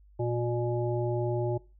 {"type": "harmonic tone with a mistuned harmonic", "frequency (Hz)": 120, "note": "B2", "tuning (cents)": -49, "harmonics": [1, 3, 5, 7], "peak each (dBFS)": [-30, -30, -35, -39], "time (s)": [0.19, 1.58], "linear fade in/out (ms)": 10, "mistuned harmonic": 1, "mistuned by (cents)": -16, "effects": ["noise-tail reverb RT60 0.3 s tail -20 dB re dry", "added 50 Hz sine -54 dBFS peak until 1.79 s"]}